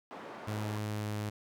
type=band-pass noise; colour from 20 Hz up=white; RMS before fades=-46 dBFS; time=0.11-0.78 s; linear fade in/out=0 ms; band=220 to 1000 Hz; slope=12 dB/octave
type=tone with pitch glide; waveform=sawtooth; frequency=106.5 to 105.28 Hz; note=G#2 to G#2; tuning=+44 to +24 cents; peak=-30 dBFS; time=0.47-1.3 s; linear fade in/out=10 ms; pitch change=-20 cents; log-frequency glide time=0.59-1.14 s
effects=none